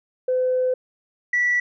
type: tone pair in turn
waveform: sine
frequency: 509 / 1954.2 Hz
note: C5 / B6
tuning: -48 / -19 cents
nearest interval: octave + major seventh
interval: 2329 cents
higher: second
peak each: -17 / -16 dBFS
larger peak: second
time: 0.28-0.74 / 1.33-1.6 s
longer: first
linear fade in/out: 5 ms
effects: tanh soft clip ceiling -13 dBFS